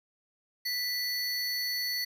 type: tone pair together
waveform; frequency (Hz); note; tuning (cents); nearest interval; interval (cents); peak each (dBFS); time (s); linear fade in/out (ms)
square; 1975.5 / 4435; B6 / C#8; 0 / 0; octave + major second; 1400; -35 / -32; 0.65-2.05; 10
effects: none